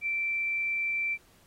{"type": "tone", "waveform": "sine", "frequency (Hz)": 2341, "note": "D7", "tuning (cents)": -6, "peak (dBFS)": -27, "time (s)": [0.01, 1.18], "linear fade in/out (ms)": 50, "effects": ["pink hiss -62 dBFS RMS until 1.46 s", "AAC 48 kbps"]}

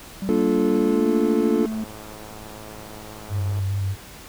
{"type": "tone with pitch glide", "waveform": "triangle", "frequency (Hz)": [193.4, 219.6], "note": ["G3", "A3"], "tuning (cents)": [-23, -3], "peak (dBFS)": -23, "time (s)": [0.22, 1.84], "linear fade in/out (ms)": 2, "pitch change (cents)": 220, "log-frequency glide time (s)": [0.76, 1.09]}
{"type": "chord", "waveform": "triangle", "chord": "Bb major seventh", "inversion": "none", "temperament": "just", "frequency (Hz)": [233.1, 291.4, 349.6, 437], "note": ["Bb3", "D4", "F4", "A4"], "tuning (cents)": [0, -13, 2, -12], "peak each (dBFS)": [-21, -21, -22, -21], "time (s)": [0.29, 1.66], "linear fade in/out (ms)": 0}
{"type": "click train", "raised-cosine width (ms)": 1, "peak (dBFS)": -27, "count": 201, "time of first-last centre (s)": [1.72, 3.589], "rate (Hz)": 107}
{"type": "tone with vibrato", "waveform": "sine", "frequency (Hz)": 98, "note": "G2", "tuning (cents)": 0, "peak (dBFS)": -21, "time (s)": [3.29, 3.96], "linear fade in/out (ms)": 50, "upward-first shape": "square", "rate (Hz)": 4.8, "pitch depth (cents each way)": 20}
{"effects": ["pink hiss -42 dBFS RMS until 4.28 s"]}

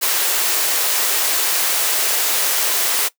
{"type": "high-pass noise", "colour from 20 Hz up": "white", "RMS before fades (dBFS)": -18, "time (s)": [0.01, 3.09], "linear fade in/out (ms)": 20, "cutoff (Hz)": 370, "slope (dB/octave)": 24, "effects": ["noise-tail reverb RT60 0.1 s tail -19 dB re dry"]}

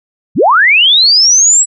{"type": "linear sweep", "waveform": "sine", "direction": "up", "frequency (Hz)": [89.1, 7902], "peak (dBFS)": -4, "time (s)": [0.35, 1.66], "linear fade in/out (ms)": 50, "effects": []}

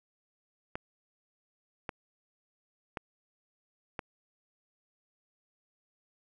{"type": "clicks", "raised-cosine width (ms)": 0.5, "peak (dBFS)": -20, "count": 4, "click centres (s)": [0.755, 1.892, 2.972, 3.992], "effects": []}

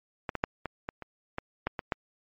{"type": "clicks", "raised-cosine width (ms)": 0.5, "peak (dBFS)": [-16, -15, -9, -18, -18, -25, -17, -13, -17, -12], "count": 10, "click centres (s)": [0.292, 0.353, 0.439, 0.657, 0.889, 1.023, 1.384, 1.67, 1.792, 1.922], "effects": ["MP3 32 kbps"]}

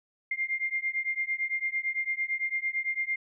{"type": "beating tone pair", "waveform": "sine", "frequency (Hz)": [2105, 2113.9], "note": ["C7", "C7"], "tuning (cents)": [10, 17], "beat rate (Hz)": 8.9, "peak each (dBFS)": -31, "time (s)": [0.31, 3.16], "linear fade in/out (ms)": 5, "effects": []}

